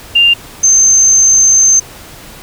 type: tone pair in turn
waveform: sine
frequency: 2794 / 6272 Hz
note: F7 / G8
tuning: 0 / 0 cents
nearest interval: octave + major second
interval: 1400 cents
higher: second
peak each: -4 dBFS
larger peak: neither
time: 0.15-0.34 / 0.63-1.8 s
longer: second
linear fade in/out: 10 ms
effects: pink hiss -33 dBFS RMS until 2.42 s